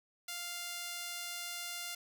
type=tone with high-pass filter; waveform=sawtooth; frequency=698.5 Hz; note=F5; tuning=in tune; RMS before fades=-42 dBFS; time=0.28-1.95 s; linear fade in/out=5 ms; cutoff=2300 Hz; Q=0.55; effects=11-bit